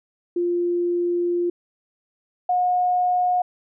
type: tone pair in turn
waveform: sine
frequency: 349.2 / 722.6 Hz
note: F4 / F#5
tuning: 0 / -41 cents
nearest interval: octave + minor second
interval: 1259 cents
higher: second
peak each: -19 / -17 dBFS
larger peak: second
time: 0.36-1.5 / 2.49-3.42 s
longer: first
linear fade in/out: 5 ms
effects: none